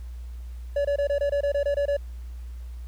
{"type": "tone bursts", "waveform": "triangle", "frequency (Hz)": 570, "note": "C#5", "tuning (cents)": 48, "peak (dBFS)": -19, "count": 11, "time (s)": [0.76, 1.968], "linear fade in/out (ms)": 5, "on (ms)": 88, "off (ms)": 24, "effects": ["added 60 Hz sine -34 dBFS peak until 2.87 s", "pink hiss -59 dBFS RMS until 2.87 s"]}